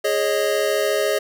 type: chord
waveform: square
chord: Ab suspended fourth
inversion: none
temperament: equal with one note detuned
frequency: 415.3 / 548.3 / 622.3 Hz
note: Ab4 / Db5 / Eb5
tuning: 0 / -19 / 0 cents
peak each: -23 / -24 / -23 dBFS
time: 0.04-1.19 s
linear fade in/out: 10 ms
effects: none